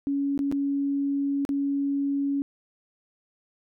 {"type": "tone with dropouts", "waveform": "sine", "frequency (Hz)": 280, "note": "C#4", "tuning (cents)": 18, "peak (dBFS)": -23, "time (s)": [0.07, 2.42], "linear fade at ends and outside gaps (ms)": 0, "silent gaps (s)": [[0.377, 0.391], [0.515, 0.524], [1.451, 1.491]], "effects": []}